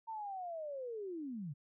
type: linear sweep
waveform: sine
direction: down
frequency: 915 to 130.81 Hz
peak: -40 dBFS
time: 0.07-1.54 s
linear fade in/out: 20 ms
effects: none